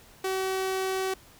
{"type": "tone", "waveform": "sawtooth", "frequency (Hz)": 379.7, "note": "F#4", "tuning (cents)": 45, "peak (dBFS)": -23, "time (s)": [0.24, 1.14], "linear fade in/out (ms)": 5, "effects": ["pink hiss -54 dBFS RMS until 1.39 s"]}